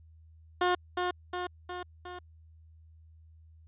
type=tone with echo; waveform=15% pulse; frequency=358.8 Hz; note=F4; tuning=47 cents sharp; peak=-18 dBFS; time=0.61-0.75 s; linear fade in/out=5 ms; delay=360 ms; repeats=4; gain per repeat=-4 dB; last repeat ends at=2.19 s; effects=added 80 Hz sine -53 dBFS peak until 3.67 s + resampled to 8000 Hz